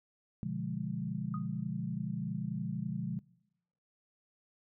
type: chord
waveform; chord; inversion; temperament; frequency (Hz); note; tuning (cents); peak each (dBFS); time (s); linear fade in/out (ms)
sine; B diminished seventh; none; equal with one note detuned; 123.47 / 146.83 / 176.03 / 207.7; B2 / D3 / F3 / Ab3; 0 / 0 / +14 / 0; -41 / -40 / -38 / -39; 0.43-3.19; 0
type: tone with exponential decay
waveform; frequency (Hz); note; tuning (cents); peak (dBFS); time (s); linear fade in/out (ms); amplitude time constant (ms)
sine; 1244.5; D#6; 0; -37; 1.34-1.46; 2; 26
effects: noise-tail reverb RT60 0.9 s tail -24 dB re dry